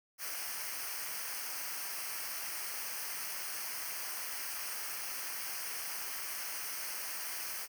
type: noise with comb filter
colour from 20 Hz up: white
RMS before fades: -40 dBFS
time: 0.18-7.68 s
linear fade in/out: 50 ms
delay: 0.27 ms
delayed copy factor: -0.8
effects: none